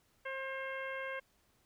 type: harmonic tone with a mistuned harmonic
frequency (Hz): 533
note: C5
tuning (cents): +32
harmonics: 1 / 2 / 3 / 4 / 5 / 6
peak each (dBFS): -42 / -46 / -43 / -45 / -52 / -57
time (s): 0.25-1.2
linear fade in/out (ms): 10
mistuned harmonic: 5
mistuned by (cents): +28
effects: pink hiss -72 dBFS RMS until 1.65 s